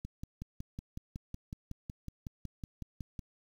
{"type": "click train", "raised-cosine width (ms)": 5, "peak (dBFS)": -28, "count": 18, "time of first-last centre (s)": [0.05, 3.192], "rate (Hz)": 5.41, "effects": ["9-bit"]}